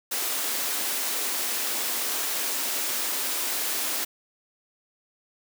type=high-pass noise; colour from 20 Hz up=white; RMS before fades=-28 dBFS; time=0.11-4.05 s; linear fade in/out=10 ms; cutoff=230 Hz; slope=48 dB/octave; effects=none